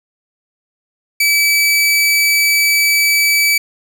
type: tone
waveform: sawtooth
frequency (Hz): 2300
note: D7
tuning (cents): -37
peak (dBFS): -7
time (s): 1.2-3.58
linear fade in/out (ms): 5
effects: 7-bit